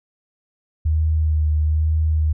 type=tone with vibrato; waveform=sine; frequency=77.6 Hz; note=D#2; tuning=4 cents flat; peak=-15 dBFS; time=0.85-2.33 s; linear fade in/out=10 ms; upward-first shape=sine; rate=1.1 Hz; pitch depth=25 cents each way; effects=none